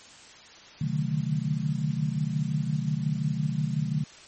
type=tone cluster; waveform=sine; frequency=131.7 / 147.2 / 152.9 / 185.7 / 218.5 Hz; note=C3 / D3 / D#3 / F#3 / A3; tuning=+12 / +4 / -30 / +7 / -12 cents; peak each=-32 / -33 / -28 / -33 / -34 dBFS; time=0.81-4.04 s; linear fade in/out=5 ms; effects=white hiss -49 dBFS RMS until 4.27 s + MP3 32 kbps